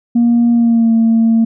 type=tone with pitch glide; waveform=sine; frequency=236.3 to 226.8 Hz; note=A#3 to A#3; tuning=+24 to -47 cents; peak=-6 dBFS; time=0.15-1.45 s; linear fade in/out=10 ms; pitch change=-71 cents; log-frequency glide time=0.52-0.92 s; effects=tanh soft clip ceiling -5 dBFS